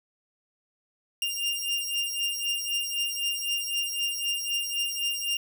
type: beating tone pair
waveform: sawtooth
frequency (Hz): 2799 / 2802.9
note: F7 / F7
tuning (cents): +3 / +6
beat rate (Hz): 3.9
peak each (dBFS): -27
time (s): 1.22-5.37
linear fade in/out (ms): 2
effects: none